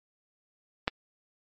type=clicks; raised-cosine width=0.3 ms; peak=-30 / -8 dBFS; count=2; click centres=0.875 / 0.879 s; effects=MP3 32 kbps